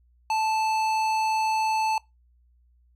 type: tone with tanh clipping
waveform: sine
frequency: 877 Hz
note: A5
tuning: 6 cents flat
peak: -24 dBFS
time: 0.3-1.98 s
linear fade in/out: 2 ms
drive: 16 dB
effects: noise-tail reverb RT60 0.2 s tail -23 dB re dry + added 60 Hz sine -58 dBFS peak until 2.95 s